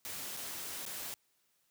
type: noise with dropouts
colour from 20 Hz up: white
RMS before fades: -42 dBFS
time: 0.05-1.14 s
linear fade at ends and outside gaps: 0 ms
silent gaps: 0.366-0.371 / 0.853-0.863 s
effects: white hiss -75 dBFS RMS until 1.7 s + high-pass 80 Hz 12 dB/octave